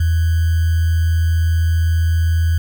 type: tone with sample-and-hold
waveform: sine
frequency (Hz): 82.41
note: E2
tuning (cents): 0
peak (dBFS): -12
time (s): 0-2.58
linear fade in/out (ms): 5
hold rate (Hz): 1575
effects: none